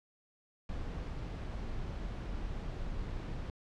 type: noise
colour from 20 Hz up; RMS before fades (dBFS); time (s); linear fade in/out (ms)
brown; -39; 0.69-3.5; 2
effects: low-pass 5000 Hz 12 dB/octave